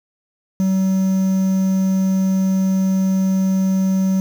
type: tone with quantisation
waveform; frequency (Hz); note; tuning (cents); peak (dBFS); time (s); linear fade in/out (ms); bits
triangle; 190; F#3; +46; -12; 0.6-4.2; 0; 6
effects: none